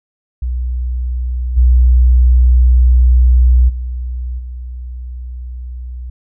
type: tone with level steps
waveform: sine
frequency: 61.74 Hz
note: B1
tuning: in tune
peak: -15 / -5 / -18 / -23 dBFS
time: 0.42-6.1 s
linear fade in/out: 5 ms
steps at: 1.56 / 3.68 / 4.38 s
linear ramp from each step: 20 ms
effects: none